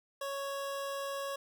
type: tone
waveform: 25% pulse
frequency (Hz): 554.4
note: C#5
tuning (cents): 0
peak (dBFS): -32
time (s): 0.21-1.36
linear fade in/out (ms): 5
effects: none